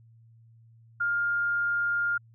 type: tone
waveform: sine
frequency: 1408 Hz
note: F6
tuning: 14 cents sharp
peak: -24 dBFS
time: 1-2.18 s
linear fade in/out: 10 ms
effects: added 114 Hz sine -53 dBFS peak until 2.34 s